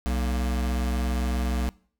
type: tone pair together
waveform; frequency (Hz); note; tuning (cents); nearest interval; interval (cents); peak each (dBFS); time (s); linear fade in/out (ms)
square; 62.6 / 235.2; B1 / A#3; +24 / +16; octave + major seventh; 2292; -25 / -34; 0.06-1.69; 0
effects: noise-tail reverb RT60 0.5 s tail -23 dB re dry